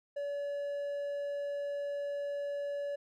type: tone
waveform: triangle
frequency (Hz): 571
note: D5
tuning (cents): -49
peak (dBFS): -32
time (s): 0.16-2.96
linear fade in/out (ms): 10
effects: none